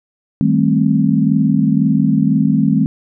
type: chord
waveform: sine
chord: A half-diminished seventh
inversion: second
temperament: just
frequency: 158.4 / 198 / 220 / 264 Hz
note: Eb3 / G3 / A3 / C4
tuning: +31 / +18 / 0 / +16 cents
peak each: -16 dBFS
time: 0.41-2.86 s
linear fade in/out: 0 ms
effects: none